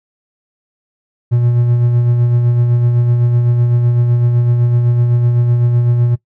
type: tone with tremolo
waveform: triangle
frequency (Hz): 120.3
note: B2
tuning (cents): -45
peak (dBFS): -6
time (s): 1.31-6.16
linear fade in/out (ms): 20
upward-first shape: sine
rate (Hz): 7.9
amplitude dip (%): 35
effects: noise-tail reverb RT60 0.1 s tail -19 dB re dry